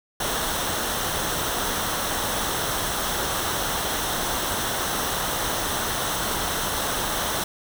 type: noise with comb filter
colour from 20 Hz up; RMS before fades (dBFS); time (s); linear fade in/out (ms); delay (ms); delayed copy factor
pink; -26; 0.2-7.44; 5; 0.42; -0.55
effects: none